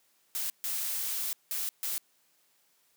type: noise bursts at uneven times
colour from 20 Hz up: blue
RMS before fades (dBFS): -33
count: 4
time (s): 0.35-0.5 / 0.64-1.33 / 1.51-1.69 / 1.83-1.98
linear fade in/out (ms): 0
effects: white hiss -69 dBFS RMS until 2.96 s + high-pass 150 Hz 12 dB/octave